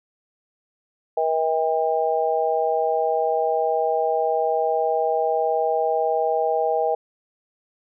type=harmonic tone; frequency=159.9 Hz; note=D#3; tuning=48 cents sharp; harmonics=3 / 4 / 5; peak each=-23 / -23 / -23 dBFS; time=1.17-6.95 s; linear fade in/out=5 ms; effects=none